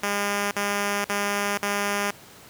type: tone bursts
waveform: 5% pulse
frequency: 202.9 Hz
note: G#3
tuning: 40 cents flat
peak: -12 dBFS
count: 4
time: 0.03-2.106 s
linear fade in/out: 2 ms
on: 480 ms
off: 52 ms
effects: pink hiss -47 dBFS RMS until 2.49 s + high-pass 100 Hz 12 dB/octave